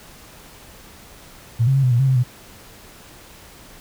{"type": "tone with pitch steps", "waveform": "sine", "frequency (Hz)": [115.9, 134.3, 136.3, 126.5, 119.4, 134.9, 131.4, 123.8], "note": ["A#2", "C3", "C#3", "B2", "A#2", "C#3", "C3", "B2"], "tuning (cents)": [-10, 46, -29, 42, 42, -47, 8, 5], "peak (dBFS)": -13, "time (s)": [1.59, 2.238], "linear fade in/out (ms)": 20, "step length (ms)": 81, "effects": ["pink hiss -44 dBFS RMS until 3.8 s"]}